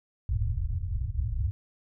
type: low-pass noise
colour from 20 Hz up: white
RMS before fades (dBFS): -29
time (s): 0.29-1.51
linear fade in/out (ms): 0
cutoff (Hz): 110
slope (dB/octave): 48
effects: none